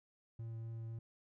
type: tone with vibrato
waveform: triangle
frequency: 113.8 Hz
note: A#2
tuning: 41 cents flat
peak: -40 dBFS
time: 0.39-0.99 s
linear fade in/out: 5 ms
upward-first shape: sine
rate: 3.9 Hz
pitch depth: 8 cents each way
effects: none